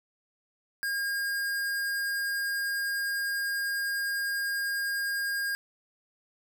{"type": "tone", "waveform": "square", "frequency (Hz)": 1619, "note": "G#6", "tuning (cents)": -45, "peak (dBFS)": -29, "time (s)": [0.83, 5.55], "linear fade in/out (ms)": 0, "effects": []}